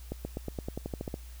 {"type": "accelerating click train", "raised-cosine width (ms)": 2, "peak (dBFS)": -21, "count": 12, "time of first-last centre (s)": [0.12, 1.141], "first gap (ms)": 130, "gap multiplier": 0.93, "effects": ["added 60 Hz sine -43 dBFS peak until 1.4 s", "white hiss -56 dBFS RMS until 1.4 s"]}